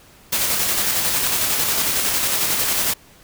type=noise with tremolo; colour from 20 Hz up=white; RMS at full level=-19 dBFS; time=0.32-2.94 s; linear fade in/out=10 ms; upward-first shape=square; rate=11 Hz; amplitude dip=25%; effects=pink hiss -49 dBFS RMS until 3.23 s